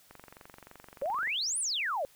click train, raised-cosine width 0.5 ms, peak -33 dBFS, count 28, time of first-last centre 0.11-1.274 s, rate 23.2 Hz
sine exponential two-way sweep, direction up then down, 523.3 to 10230 to 523.3 Hz, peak -29 dBFS, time 1.02-2.05 s, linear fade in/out 0 ms, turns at 1.59 s
effects white hiss -61 dBFS RMS until 2.15 s

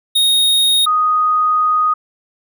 square / sine tone pair in turn, 3729 / 1244.4 Hz, A#7 / D#6, 0 / 0 cents, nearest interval octave + perfect fifth, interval 1900 cents, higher first, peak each -11 dBFS, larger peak neither, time 0.15-0.86 / 0.86-1.94 s, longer second, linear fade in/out 10 ms, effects none

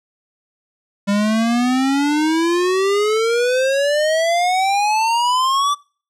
square exponential sweep, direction up, 198.8 to 1171 Hz, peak -15 dBFS, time 1.07-5.75 s, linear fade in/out 20 ms, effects noise-tail reverb RT60 0.4 s tail -25 dB re dry + low-pass 8000 Hz 12 dB/octave

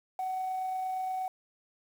sine tone with amplitude modulation, 750 Hz, F#5, 23 cents sharp, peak -28 dBFS, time 0.19-1.28 s, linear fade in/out 2 ms, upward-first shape sine, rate 28.5 Hz, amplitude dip 25%, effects tanh soft clip ceiling -28 dBFS + 9-bit

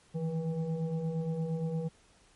sine tone with frequency modulation, 164.81 Hz, E3, in tune, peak -30 dBFS, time 0.14-1.89 s, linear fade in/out 20 ms, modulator 321 Hz, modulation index 0.85, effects pink hiss -63 dBFS RMS until 2.35 s + MP3 48 kbps

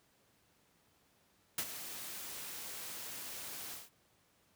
white noise with ADSR envelope, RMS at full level -34 dBFS, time 1.58-3.9 s, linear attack 3 ms, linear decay 60 ms, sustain -11 dB, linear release 180 ms, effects pink hiss -71 dBFS RMS until 4.55 s + high-pass 80 Hz 12 dB/octave

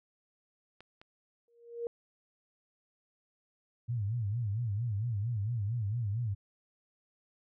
clicks, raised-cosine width 0.3 ms, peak -35 / -36 dBFS, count 2, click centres 0.806 / 1.015 s
sine tone with exponential growth, 470 Hz, A#4, 14 cents sharp, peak -30 dBFS, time 1.48-1.87 s, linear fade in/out 1 ms, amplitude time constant 84 ms
sine tone with vibrato, 110 Hz, A2, in tune, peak -30 dBFS, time 3.88-6.35 s, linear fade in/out 20 ms, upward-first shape sine, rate 4.4 Hz, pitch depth 190 cents each way
effects none

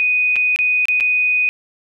sine tone with dropouts, 2489 Hz, D#7, in tune, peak -13 dBFS, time 0-1.49 s, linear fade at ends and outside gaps 0 ms, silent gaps 0.358-0.364 / 0.561-0.589 / 0.855-0.884 / 1.001-1.007 s, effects none

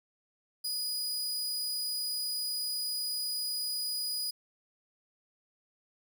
sawtooth tone, 4934 Hz, D#8, 15 cents flat, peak -29 dBFS, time 0.64-4.31 s, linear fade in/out 10 ms, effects none

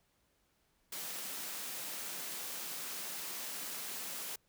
white high-pass noise, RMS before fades -42 dBFS, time 0.92-4.36 s, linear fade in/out 5 ms, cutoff 150 Hz, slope 96 dB/octave, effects pink hiss -75 dBFS RMS until 4.48 s

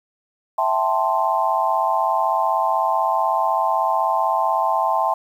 sine chord, A minor seventh, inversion second, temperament equal, 659.3 / 784 / 880 / 1046.5 Hz, E5 / G5 / A5 / C6, 0 / 0 / 0 / 0 cents, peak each -23 / -23 / -21 / -22 dBFS, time 0.58-5.14 s, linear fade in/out 5 ms, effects 8-bit

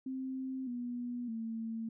sine tone with pitch steps, 262.2 / 243.2 / 225.6 Hz, C4 / B3 / A3, +4 / -26 / +44 cents, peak -36 dBFS, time 0.06-1.89 s, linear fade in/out 5 ms, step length 610 ms, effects none

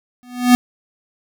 square tone with exponential growth, 246.9 Hz, B3, in tune, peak -5 dBFS, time 0.23-0.55 s, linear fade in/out 0 ms, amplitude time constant 68 ms, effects none

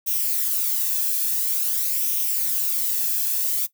violet noise with flanger, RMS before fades -23 dBFS, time 0.06-3.67 s, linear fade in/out 20 ms, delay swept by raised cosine 0.33 to 1.2 ms, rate 0.48 Hz, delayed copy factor +0.5, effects noise-tail reverb RT60 0.1 s tail -17 dB re dry

